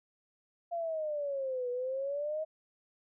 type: exponential two-way sweep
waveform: sine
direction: down then up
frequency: 693 to 487.2 to 635 Hz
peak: -32 dBFS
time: 0.71-2.45 s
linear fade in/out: 20 ms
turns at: 1.7 s
effects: none

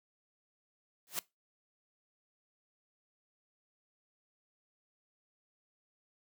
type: noise with exponential growth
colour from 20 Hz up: white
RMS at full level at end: -31 dBFS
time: 1.07-1.19 s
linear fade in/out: 0 ms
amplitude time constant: 26 ms
effects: noise-tail reverb RT60 0.2 s tail -21 dB re dry + high-pass 150 Hz 12 dB/octave

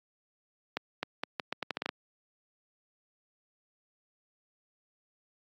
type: accelerating click train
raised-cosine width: 0.3 ms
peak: -15 dBFS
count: 11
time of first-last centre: 0.77-1.891 s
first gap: 260 ms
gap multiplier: 0.79
effects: high-pass 200 Hz 12 dB/octave + AAC 64 kbps

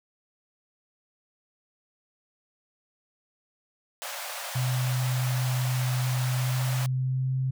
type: high-pass noise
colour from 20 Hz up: pink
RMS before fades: -36 dBFS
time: 4.02-6.86 s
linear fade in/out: 0 ms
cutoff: 540 Hz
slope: 96 dB/octave
type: tone with pitch glide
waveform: sine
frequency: 126.9 to 131 Hz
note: B2 to C3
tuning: +47 to +2 cents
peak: -24 dBFS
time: 4.55-7.51 s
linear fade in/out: 10 ms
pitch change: +55 cents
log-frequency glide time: 6.36-7.37 s
effects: none

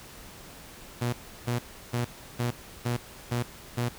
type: tone bursts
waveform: sawtooth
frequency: 120.6 Hz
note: B2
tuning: 41 cents flat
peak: -22 dBFS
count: 7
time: 1.01-3.89 s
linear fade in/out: 10 ms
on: 120 ms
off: 340 ms
effects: pink hiss -47 dBFS RMS until 3.98 s

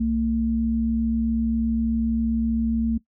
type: tone pair together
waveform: sine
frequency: 63.71 / 226.9 Hz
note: C2 / A#3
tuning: -45 / -47 cents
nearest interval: octave + minor seventh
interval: 2198 cents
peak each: -28 / -20 dBFS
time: 0-2.98 s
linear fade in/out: 10 ms
effects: noise-tail reverb RT60 0.1 s tail -19 dB re dry

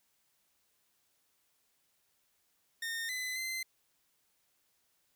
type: tone with pitch steps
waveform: sawtooth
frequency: 1831 / 2017 / 2067 Hz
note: A#6 / B6 / C7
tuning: -32 / +36 / -22 cents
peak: -32 dBFS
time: 2.82-3.63 s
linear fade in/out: 5 ms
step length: 270 ms
effects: white hiss -75 dBFS RMS until 5.15 s

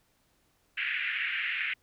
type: band-pass noise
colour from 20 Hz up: white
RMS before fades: -32 dBFS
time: 0.77-1.74 s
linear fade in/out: 10 ms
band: 1600 to 2700 Hz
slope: 48 dB/octave
effects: pink hiss -70 dBFS RMS until 1.82 s

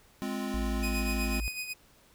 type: chord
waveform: square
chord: F minor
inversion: first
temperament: equal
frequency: 207.7 / 261.6 / 349.2 Hz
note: Ab3 / C4 / F4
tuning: 0 / 0 / 0 cents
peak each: -36 / -36 / -41 dBFS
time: 0.22-1.4 s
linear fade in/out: 0 ms
type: tone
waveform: sine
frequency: 55 Hz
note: A1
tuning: in tune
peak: -30 dBFS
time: 0.54-1.48 s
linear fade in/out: 0 ms
type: tone with tremolo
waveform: sawtooth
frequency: 2495 Hz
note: D#7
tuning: 4 cents sharp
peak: -29 dBFS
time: 0.82-1.74 s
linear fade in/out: 20 ms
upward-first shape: sine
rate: 8 Hz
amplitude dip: 60%
effects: pink hiss -61 dBFS RMS until 2.14 s

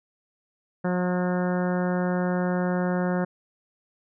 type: harmonic tone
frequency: 180 Hz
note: F#3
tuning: 47 cents flat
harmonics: 1 / 2 / 3 / 4 / 5 / 6 / 7 / 8 / 9 / 10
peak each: -24 / -31 / -30 / -35 / -38 / -40 / -42 / -38 / -40 / -44 dBFS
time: 0.84-3.25 s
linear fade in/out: 10 ms
effects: none

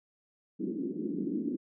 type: band-pass noise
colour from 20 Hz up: pink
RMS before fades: -34 dBFS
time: 0.59-1.57 s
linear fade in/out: 20 ms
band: 200 to 360 Hz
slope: 48 dB/octave
effects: none

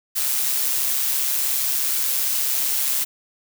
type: noise with amplitude modulation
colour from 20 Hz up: blue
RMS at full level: -20 dBFS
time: 0.15-3.05 s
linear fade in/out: 20 ms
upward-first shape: sine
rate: 135 Hz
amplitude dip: 40%
effects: none

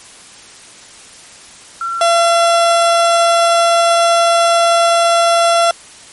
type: tone pair in turn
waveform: sine / 30% pulse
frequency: 1359 / 679.5 Hz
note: F6 / F5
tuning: -48 / -48 cents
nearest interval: octave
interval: 1200 cents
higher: first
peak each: -17 / -6 dBFS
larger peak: second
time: 1.81-2.01 / 2.01-5.71 s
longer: second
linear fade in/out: 2 ms
effects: white hiss -38 dBFS RMS until 6.12 s + MP3 48 kbps

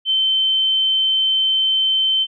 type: tone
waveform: sine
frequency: 3089 Hz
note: G7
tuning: 26 cents flat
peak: -14 dBFS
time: 0.05-2.27 s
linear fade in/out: 50 ms
effects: none

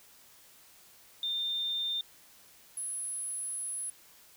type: tone pair in turn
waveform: sine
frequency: 3610 / 10694 Hz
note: A7 / E9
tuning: +44 / +24 cents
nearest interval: octave + perfect fifth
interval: 1880 cents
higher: second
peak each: -30 / -34 dBFS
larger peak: first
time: 1.23-2.01 / 2.77-3.9 s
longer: second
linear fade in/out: 2 ms
effects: white hiss -58 dBFS RMS until 4.36 s

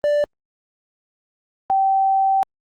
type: tone pair in turn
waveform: triangle / sine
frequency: 587.3 / 774.9 Hz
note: D5 / G5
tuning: 0 / -20 cents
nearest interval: perfect fourth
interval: 480 cents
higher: second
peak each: -13 / -14 dBFS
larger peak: first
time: 0.04-0.24 / 1.7-2.43 s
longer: second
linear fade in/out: 0 ms
effects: Opus 24 kbps

